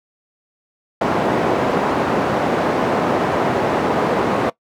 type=band-pass noise; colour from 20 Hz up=white; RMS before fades=-18 dBFS; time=1.01-4.5 s; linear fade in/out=5 ms; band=160 to 740 Hz; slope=12 dB/octave; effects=noise-tail reverb RT60 0.1 s tail -20 dB re dry